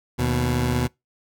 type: tone pair together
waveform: 20% pulse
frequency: 77.3 / 123.47 Hz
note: D#2 / B2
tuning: -11 / 0 cents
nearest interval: minor sixth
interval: 811 cents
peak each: -20 / -17 dBFS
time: 0.18-0.88 s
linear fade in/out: 20 ms
effects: noise-tail reverb RT60 0.2 s tail -25 dB re dry